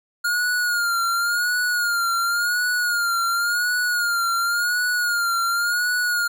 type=tone with vibrato; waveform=square; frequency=1421 Hz; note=F6; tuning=30 cents sharp; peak=-20 dBFS; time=0.24-6.28 s; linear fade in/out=10 ms; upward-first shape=sine; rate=0.92 Hz; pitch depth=60 cents each way; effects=none